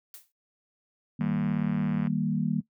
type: noise with exponential decay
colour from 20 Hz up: blue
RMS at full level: -41 dBFS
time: 0.14-0.32 s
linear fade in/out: 1 ms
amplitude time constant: 37 ms
type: chord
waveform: sine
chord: Eb major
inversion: none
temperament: equal with one note detuned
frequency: 156.65 / 196 / 233.1 Hz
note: Eb3 / G3 / Bb3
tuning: +12 / 0 / 0 cents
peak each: -29 dBFS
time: 1.19-2.61 s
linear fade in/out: 10 ms
type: click train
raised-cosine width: 0.5 ms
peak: -26 dBFS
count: 88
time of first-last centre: 1.21-2.071 s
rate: 101 Hz
effects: noise-tail reverb RT60 0.1 s tail -17 dB re dry